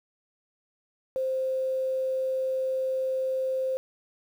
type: tone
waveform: sine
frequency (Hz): 523.3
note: C5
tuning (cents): 0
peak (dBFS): -25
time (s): 1.16-3.77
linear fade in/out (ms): 0
effects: 9-bit